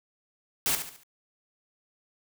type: noise with echo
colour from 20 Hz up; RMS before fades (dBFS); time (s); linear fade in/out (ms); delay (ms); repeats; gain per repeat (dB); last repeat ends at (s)
white; -26; 0.66-0.75; 0; 71; 4; -8; 1.034
effects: none